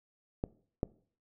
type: clicks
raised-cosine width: 2 ms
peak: -18 / -17 dBFS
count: 2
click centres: 0.439 / 0.831 s
effects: noise-tail reverb RT60 0.5 s tail -21 dB re dry